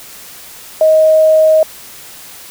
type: tone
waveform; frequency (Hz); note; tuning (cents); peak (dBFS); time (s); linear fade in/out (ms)
sine; 629; D#5; +19; -5; 0.81-1.63; 2
effects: white hiss -34 dBFS RMS until 2.5 s